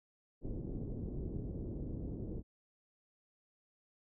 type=low-pass noise; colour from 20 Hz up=pink; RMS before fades=-41 dBFS; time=0.41-2.43 s; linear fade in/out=50 ms; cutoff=410 Hz; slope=24 dB/octave; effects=none